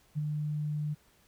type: tone with ADSR envelope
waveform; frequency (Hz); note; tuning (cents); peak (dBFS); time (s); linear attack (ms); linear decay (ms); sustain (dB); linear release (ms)
sine; 150.1; D3; +38; -27; 0.15-0.95; 30; 21; -3; 22
effects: pink hiss -65 dBFS RMS until 1.27 s